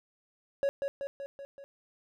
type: tone with echo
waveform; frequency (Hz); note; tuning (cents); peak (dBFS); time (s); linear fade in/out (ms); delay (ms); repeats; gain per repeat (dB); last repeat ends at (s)
triangle; 556; C#5; +5; -23; 0.63-0.69; 0; 190; 5; -4; 1.64
effects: none